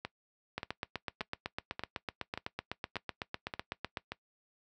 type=two click trains; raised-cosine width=0.3 ms; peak=-21 / -19 dBFS; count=8 / 28; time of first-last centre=0.05-4.12 / 0.58-3.972 s; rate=1.72 / 7.96 Hz; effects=noise-tail reverb RT60 0.1 s tail -20 dB re dry + high-pass 60 Hz 12 dB/octave